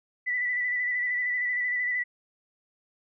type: tone with vibrato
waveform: sine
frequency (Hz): 1975.5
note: B6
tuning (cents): 0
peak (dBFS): -25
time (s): 0.26-2.04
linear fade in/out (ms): 20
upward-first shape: square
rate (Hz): 13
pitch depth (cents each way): 23
effects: none

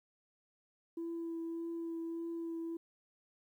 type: tone with vibrato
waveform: sine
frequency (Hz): 332.9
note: E4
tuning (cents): +17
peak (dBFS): -36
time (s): 0.97-2.77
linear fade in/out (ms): 5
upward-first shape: triangle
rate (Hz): 1.7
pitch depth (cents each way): 15
effects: tanh soft clip ceiling -35 dBFS + 12-bit

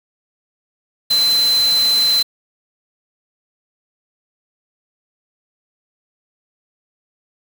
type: tone in noise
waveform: sine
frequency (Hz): 4062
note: B7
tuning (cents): +48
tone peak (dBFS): -12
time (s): 1.1-2.23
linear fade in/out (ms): 10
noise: white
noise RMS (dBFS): -25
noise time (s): 1.1-2.23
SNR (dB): +10
effects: none

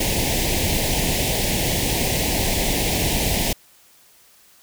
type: band-stop noise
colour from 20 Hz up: pink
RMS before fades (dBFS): -21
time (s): 0-3.53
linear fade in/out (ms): 5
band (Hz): 880 to 1900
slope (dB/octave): 48
effects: white hiss -53 dBFS RMS until 4.62 s

